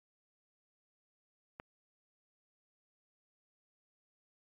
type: click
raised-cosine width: 0.5 ms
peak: -29 dBFS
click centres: 1.599 s
effects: AAC 48 kbps